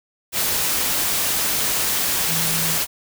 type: tone in noise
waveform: sine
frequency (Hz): 163.4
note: E3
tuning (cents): -15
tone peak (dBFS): -28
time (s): 2.26-2.78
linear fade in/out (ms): 50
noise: white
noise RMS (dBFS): -21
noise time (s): 0.32-2.87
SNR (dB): -10
effects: none